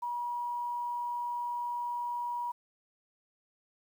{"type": "tone with quantisation", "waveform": "sine", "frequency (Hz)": 962, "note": "B5", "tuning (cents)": -46, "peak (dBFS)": -32, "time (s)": [0.02, 2.52], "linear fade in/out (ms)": 10, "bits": 10, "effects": []}